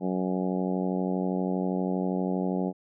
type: harmonic tone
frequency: 92.5 Hz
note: F#2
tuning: in tune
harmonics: 2 / 3 / 4 / 5 / 6 / 7 / 8 / 9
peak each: -28 / -32 / -34 / -36 / -38 / -39 / -40 / -41 dBFS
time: 0-2.73 s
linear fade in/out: 50 ms
effects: none